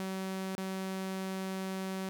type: tone with dropouts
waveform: sawtooth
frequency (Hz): 190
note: F#3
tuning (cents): +46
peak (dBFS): -31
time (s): 0-2.09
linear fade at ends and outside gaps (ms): 0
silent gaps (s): 0.551-0.58
effects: none